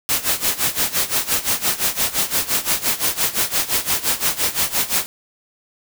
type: noise with tremolo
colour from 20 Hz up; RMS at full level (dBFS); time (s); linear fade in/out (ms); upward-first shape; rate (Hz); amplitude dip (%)
white; -17; 0.09-5.06; 0; sine; 5.8; 85
effects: none